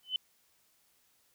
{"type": "tone with exponential growth", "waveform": "sine", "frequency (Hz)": 3028, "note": "F#7", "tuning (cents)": 39, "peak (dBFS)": -25, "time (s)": [0.03, 0.16], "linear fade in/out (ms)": 2, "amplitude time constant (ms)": 27, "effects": ["white hiss -70 dBFS RMS until 1.34 s"]}